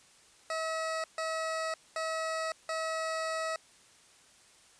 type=tone bursts at uneven times; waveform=20% pulse; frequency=643 Hz; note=E5; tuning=43 cents flat; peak=-27 dBFS; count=4; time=0.5-1.04 / 1.18-1.74 / 1.96-2.52 / 2.69-3.56 s; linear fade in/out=2 ms; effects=white hiss -60 dBFS RMS until 4.79 s + resampled to 22050 Hz